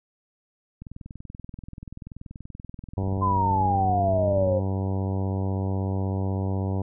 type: click train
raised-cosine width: 5 ms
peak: -26 dBFS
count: 78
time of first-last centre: 0.82-4.522 s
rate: 20.8 Hz
type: harmonic tone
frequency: 96.2 Hz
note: G2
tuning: 32 cents flat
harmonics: 1 / 2 / 3 / 4 / 5 / 6 / 7 / 8 / 9 / 10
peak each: -25 / -31 / -35 / -37 / -39 / -41 / -42 / -43 / -44 / -45 dBFS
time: 2.97-6.82 s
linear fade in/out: 5 ms
type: exponential sweep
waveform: sine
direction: down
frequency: 1036 to 523.3 Hz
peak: -21 dBFS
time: 3.21-4.6 s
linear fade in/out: 20 ms
effects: none